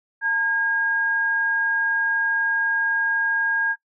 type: tone pair together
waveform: sine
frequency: 906 / 1627 Hz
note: A#5 / G#6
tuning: -50 / -36 cents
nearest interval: minor seventh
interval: 1014 cents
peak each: -29 / -19 dBFS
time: 0.21-3.76 s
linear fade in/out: 50 ms
effects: noise-tail reverb RT60 0.1 s tail -21 dB re dry